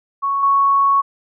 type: tone with level steps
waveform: sine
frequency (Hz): 1109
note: C#6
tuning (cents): 0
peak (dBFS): -16 / -11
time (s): 0.22-1.02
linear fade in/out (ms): 20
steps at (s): 0.43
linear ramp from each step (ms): 2
effects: none